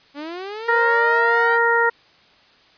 sawtooth linear sweep, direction up, 277.2 to 798 Hz, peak -25 dBFS, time 0.14-1.59 s, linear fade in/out 50 ms
harmonic tone, 466.2 Hz, A#4, in tune, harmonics 1 / 2 / 3 / 4, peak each -20 / -20 / -20 / -20 dBFS, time 0.68-1.9 s, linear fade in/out 10 ms
effects white hiss -53 dBFS RMS until 2.77 s + resampled to 11025 Hz

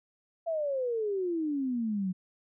sine exponential sweep, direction down, 678 to 180 Hz, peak -28 dBFS, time 0.46-2.13 s, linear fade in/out 20 ms, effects none

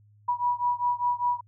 sine beating tone pair, 971 / 976 Hz, B5 / B5, -30 / -21 cents, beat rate 5 Hz, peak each -26 / -27 dBFS, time 0.28-1.41 s, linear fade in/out 10 ms, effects added 104 Hz sine -55 dBFS peak until 1.47 s

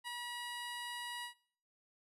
15% pulse tone with ADSR envelope, 964 Hz, B5, 42 cents flat, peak -33 dBFS, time 0.04-1.34 s, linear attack 37 ms, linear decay 4 ms, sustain -2 dB, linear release 100 ms, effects noise-tail reverb RT60 0.5 s tail -18 dB re dry + resampled to 32000 Hz

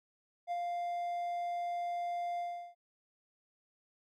triangle tone with ADSR envelope, 698.5 Hz, F5, in tune, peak -30 dBFS, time 0.47-2.75 s, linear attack 45 ms, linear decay 31 ms, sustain -2 dB, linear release 360 ms, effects none

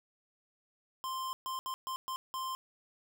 square tone bursts at uneven times, 1046.5 Hz, C6, in tune, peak -36 dBFS, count 6, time 1.04-1.33 / 1.46-1.59 / 1.66-1.74 / 1.87-1.96 / 2.08-2.16 / 2.34-2.55 s, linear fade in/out 0 ms, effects none

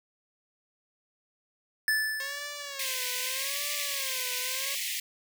square tone with exponential decay, 1747 Hz, A6, 13 cents flat, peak -23 dBFS, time 1.88-3.13 s, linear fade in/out 1 ms, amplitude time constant 270 ms
5% pulse tone with vibrato, 540 Hz, C#5, 45 cents flat, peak -26 dBFS, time 2.2-4.75 s, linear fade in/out 2 ms, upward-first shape sine, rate 0.82 Hz, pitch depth 130 cents each way
pink high-pass noise, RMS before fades -33 dBFS, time 2.79-5 s, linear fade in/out 5 ms, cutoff 1900 Hz, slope 96 dB/octave
effects none

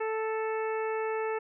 harmonic tone, 440 Hz, A4, in tune, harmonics 1 / 2 / 3 / 4 / 5 / 6, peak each -30 / -36 / -40 / -42 / -44 / -46 dBFS, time 0-1.39 s, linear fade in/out 10 ms, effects none

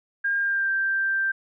sine tone with pitch glide, 1611 to 1575.1 Hz, G6 to G6, +47 to +8 cents, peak -21 dBFS, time 0.24-1.32 s, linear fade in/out 10 ms, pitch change -39 cents, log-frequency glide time 0.38-0.72 s, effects none

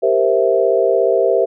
sine chord, C dominant seventh, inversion second, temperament equal, 392 / 466.2 / 523.3 / 659.3 Hz, G4 / Bb4 / C5 / E5, 0 / 0 / 0 / 0 cents, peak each -17 dBFS, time 0.02-1.46 s, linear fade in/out 20 ms, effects none

